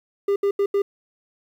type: tone bursts at uneven times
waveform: triangle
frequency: 400.5 Hz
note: G4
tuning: 37 cents sharp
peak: -15 dBFS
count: 4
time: 0.28-0.36 / 0.43-0.51 / 0.59-0.66 / 0.74-0.82 s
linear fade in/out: 5 ms
effects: 9-bit